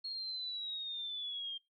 sine linear sweep, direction down, 4287 to 3185 Hz, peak -38 dBFS, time 0.04-1.58 s, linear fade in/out 10 ms, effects noise-tail reverb RT60 0.2 s tail -21 dB re dry

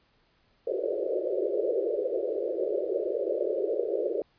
pink band-pass noise, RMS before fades -29 dBFS, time 0.67-4.22 s, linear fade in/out 2 ms, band 350 to 600 Hz, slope 96 dB/octave, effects pink hiss -67 dBFS RMS until 4.38 s + resampled to 11025 Hz

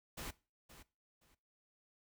pink noise with echo, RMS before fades -45 dBFS, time 0.17-0.31 s, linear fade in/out 10 ms, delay 520 ms, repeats 2, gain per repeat -13 dB, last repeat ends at 1.35 s, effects noise-tail reverb RT60 0.3 s tail -19 dB re dry

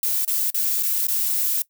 violet noise with dropouts, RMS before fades -22 dBFS, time 0.03-1.62 s, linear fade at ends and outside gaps 2 ms, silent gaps 0.249-0.277 / 0.503-0.544 / 0.827-0.832 / 1.07-1.083 s, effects noise-tail reverb RT60 0.1 s tail -20 dB re dry

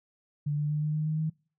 sine tone with pitch steps, 146.83 / 148.54 / 150.26 / 152.01 / 153.77 / 155.56 / 157.37 Hz, D3 / D3 / D3 / D#3 / D#3 / D#3 / D#3, 0 / +20 / +40 / -40 / -20 / 0 / +20 cents, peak -26 dBFS, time 0.46-1.3 s, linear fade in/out 10 ms, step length 120 ms, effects noise-tail reverb RT60 0.4 s tail -25 dB re dry

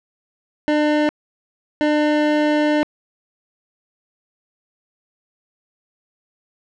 25% pulse tone bursts at uneven times, 300.2 Hz, D4, 38 cents sharp, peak -11 dBFS, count 2, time 0.68-1.09 / 1.81-2.83 s, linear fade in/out 0 ms, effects low-pass 3000 Hz 12 dB/octave

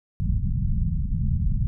pink low-pass noise, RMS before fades -23 dBFS, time 0.2-1.67 s, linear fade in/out 0 ms, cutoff 190 Hz, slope 48 dB/octave, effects none

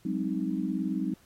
sine chord, Ab dominant seventh, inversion third, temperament equal with one note detuned, 185 / 203.4 / 261.6 / 311.1 Hz, Gb3 / Ab3 / C4 / Eb4, 0 / -36 / 0 / 0 cents, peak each -33 dBFS, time 0.05-1.14 s, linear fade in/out 5 ms, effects pink hiss -62 dBFS RMS until 1.25 s + AAC 48 kbps

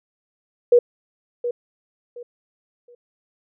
sine tone with echo, 482.6 Hz, B4, 40 cents flat, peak -9 dBFS, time 0.72-0.79 s, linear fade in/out 5 ms, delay 720 ms, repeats 3, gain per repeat -12 dB, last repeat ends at 2.95 s, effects none

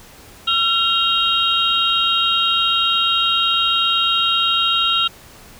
sine tone cluster, 1357 / 2806 / 3193 / 3774 Hz, E6 / F7 / G7 / A#7, +50 / +8 / +31 / +21 cents, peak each -20 dBFS, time 0.47-5.08 s, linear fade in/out 10 ms, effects pink hiss -43 dBFS RMS until 5.59 s

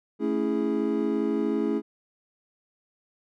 triangle chord, A major seventh, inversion none, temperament equal, 220 / 277.2 / 329.6 / 415.3 Hz, A3 / C#4 / E4 / G#4, 0 / 0 / 0 / 0 cents, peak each -27 dBFS, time 0.19-1.82 s, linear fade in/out 50 ms, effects none

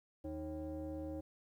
sine tone with frequency modulation, 311.1 Hz, D#4, in tune, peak -39 dBFS, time 0.24-1.21 s, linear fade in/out 10 ms, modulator 233 Hz, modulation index 1.1, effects tanh soft clip ceiling -36 dBFS + 12-bit

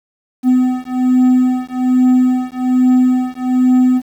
triangle beating tone pair, 252.9 / 254.1 Hz, B3 / B3, +41 / +49 cents, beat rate 1.2 Hz, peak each -11 dBFS, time 0.43-4.02 s, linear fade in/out 50 ms, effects 7-bit

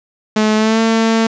sawtooth tone with pitch glide, 215.3 to 225.1 Hz, A3 to A3, -37 to +40 cents, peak -7 dBFS, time 0.36-1.27 s, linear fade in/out 5 ms, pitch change +77 cents, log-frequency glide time 0.56-0.8 s, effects resampled to 16000 Hz + 7-bit

